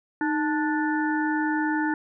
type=harmonic tone with a mistuned harmonic; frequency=293.7 Hz; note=D4; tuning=in tune; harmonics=1 / 3 / 5 / 6; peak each=-24 / -29 / -31 / -32 dBFS; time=0.21-1.94 s; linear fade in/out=2 ms; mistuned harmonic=1; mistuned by=+85 cents; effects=none